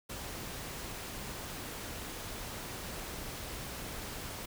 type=noise; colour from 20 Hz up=pink; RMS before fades=-42 dBFS; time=0.09-4.46 s; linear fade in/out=10 ms; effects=none